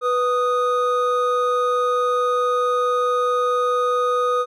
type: tone pair together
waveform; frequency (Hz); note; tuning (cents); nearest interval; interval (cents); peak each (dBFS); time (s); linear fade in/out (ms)
triangle; 493.9 / 1242.9; B4 / D#6; 0 / -2; octave + major third; 1598; -18; 0.01-4.46; 50
effects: none